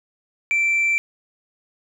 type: tone with tanh clipping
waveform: sine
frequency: 2341 Hz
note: D7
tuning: 6 cents flat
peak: -17 dBFS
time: 0.51-0.98 s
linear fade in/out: 0 ms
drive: 1 dB
effects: none